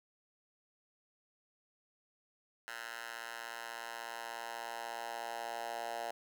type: tone with high-pass filter sweep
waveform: 10% pulse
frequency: 116.54 Hz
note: A#2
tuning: in tune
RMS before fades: -43 dBFS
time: 2.68-6.11 s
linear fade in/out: 0 ms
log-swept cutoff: 1300 to 720 Hz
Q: 2.7
effects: none